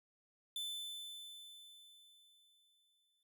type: tone with exponential decay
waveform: 45% pulse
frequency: 3520 Hz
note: A7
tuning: in tune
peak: -39 dBFS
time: 0.56-3.23 s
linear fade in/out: 2 ms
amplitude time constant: 580 ms
effects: none